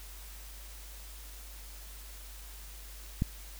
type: click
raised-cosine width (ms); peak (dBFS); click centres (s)
5; -15; 3.221
effects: added 50 Hz sine -46 dBFS peak until 3.59 s + white hiss -51 dBFS RMS until 3.59 s